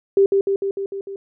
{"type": "tone with echo", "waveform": "sine", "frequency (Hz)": 393.5, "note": "G4", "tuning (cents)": 7, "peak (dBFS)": -10, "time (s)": [0.17, 0.26], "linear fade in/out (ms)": 2, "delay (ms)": 150, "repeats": 6, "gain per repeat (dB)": -3, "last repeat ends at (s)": 1.16, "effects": []}